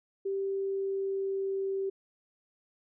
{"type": "tone with pitch glide", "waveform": "sine", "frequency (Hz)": [391, 388.3], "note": ["G4", "G4"], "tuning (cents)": [-4, -16], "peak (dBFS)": -29, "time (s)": [0.25, 1.9], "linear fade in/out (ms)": 10, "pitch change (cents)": -12, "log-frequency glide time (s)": [0.36, 1.69], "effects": []}